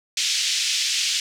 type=band-pass noise; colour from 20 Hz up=white; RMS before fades=-23 dBFS; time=0.17-1.2 s; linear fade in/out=2 ms; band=2400 to 6300 Hz; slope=24 dB/octave; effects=none